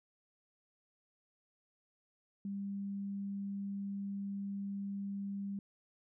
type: tone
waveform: sine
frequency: 198.9 Hz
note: G3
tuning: 25 cents sharp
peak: -37 dBFS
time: 2.45-5.59 s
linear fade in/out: 2 ms
effects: none